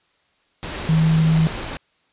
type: tone in noise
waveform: sine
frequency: 160 Hz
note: D#3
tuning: 49 cents sharp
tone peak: -13 dBFS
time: 0.89-1.47 s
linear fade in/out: 0 ms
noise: pink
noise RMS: -29 dBFS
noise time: 0.63-1.77 s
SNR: +13 dB
effects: white hiss -63 dBFS RMS until 2.12 s + resampled to 8000 Hz